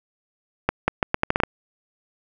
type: accelerating click train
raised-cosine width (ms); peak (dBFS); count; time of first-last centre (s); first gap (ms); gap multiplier
0.5; -3; 9; 0.69-1.435; 190; 0.78
effects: none